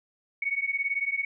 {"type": "beating tone pair", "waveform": "sine", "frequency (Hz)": [2217, 2235], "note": ["C#7", "C#7"], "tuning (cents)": [0, 14], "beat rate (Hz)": 18, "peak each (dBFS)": -29, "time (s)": [0.42, 1.25], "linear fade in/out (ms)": 5, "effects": []}